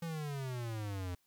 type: exponential sweep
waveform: square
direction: down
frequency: 170 to 87.31 Hz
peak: -38 dBFS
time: 0.02-1.15 s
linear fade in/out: 5 ms
effects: white hiss -75 dBFS RMS until 1.26 s